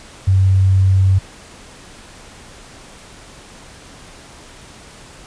sine tone, 95.2 Hz, F#2, 50 cents sharp, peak -9 dBFS, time 0.27-1.19 s, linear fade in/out 10 ms, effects pink hiss -40 dBFS RMS until 5.26 s + resampled to 22050 Hz

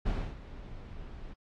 brown noise with ADSR envelope, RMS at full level -29 dBFS, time 0.05-1.34 s, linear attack 16 ms, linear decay 280 ms, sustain -15 dB, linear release 12 ms, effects low-pass 4000 Hz 12 dB/octave + AAC 48 kbps

